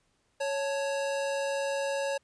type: tone pair together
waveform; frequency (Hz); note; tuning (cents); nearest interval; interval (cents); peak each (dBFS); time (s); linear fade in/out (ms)
square; 554.4 / 880.1; C#5 / A5; 0 / 0; minor sixth; 800; -30 / -38; 0.4-2.18; 10
effects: pink hiss -72 dBFS RMS until 2.23 s + resampled to 22050 Hz